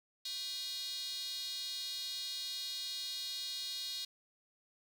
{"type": "tone with high-pass filter", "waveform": "square", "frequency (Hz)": 221.2, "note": "A3", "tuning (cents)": 9, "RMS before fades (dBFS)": -41, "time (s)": [0.25, 4.05], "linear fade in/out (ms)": 5, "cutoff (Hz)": 4000, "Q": 6.9, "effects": []}